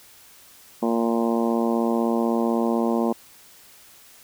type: harmonic tone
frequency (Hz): 115.9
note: A#2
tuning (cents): -10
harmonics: 2 / 3 / 4 / 5 / 6 / 7 / 8 / 9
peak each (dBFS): -22 / -26 / -28 / -30 / -32 / -33 / -34 / -35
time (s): 0.82-3.13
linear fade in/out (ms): 10
effects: white hiss -50 dBFS RMS until 4.23 s